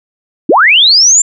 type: linear sweep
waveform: sine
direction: up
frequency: 220 to 7360 Hz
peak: -3 dBFS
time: 0.49-1.22 s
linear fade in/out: 5 ms
effects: none